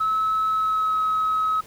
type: tone with pitch glide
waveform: sine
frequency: 1296 to 1279.6 Hz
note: E6 to D#6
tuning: -30 to +48 cents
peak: -18 dBFS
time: 0-1.61 s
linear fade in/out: 10 ms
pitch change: -22 cents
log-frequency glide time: 0.48-1 s
effects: tanh soft clip ceiling -16 dBFS + pink hiss -48 dBFS RMS until 1.66 s